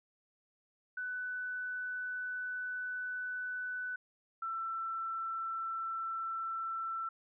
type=tone pair in turn; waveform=sine; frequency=1495 / 1337.6 Hz; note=F#6 / E6; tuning=+17 / +25 cents; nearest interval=major second; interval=192 cents; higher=first; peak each=-36 / -35 dBFS; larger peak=second; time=0.97-3.96 / 4.42-7.09 s; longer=first; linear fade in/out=5 ms; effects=none